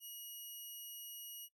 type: tone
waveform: 5% pulse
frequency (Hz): 2900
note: F#7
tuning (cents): -35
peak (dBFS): -39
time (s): 0-1.49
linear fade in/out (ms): 50
effects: noise-tail reverb RT60 0.1 s tail -21 dB re dry